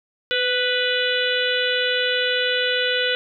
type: harmonic tone with a mistuned harmonic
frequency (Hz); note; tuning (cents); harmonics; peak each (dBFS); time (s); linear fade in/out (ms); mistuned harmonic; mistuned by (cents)
493.9; B4; 0; 1 / 3 / 4 / 5 / 6 / 7 / 8; -24 / -24 / -30 / -30 / -25 / -27 / -31; 0.31-3.15; 0; 1; +24
effects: none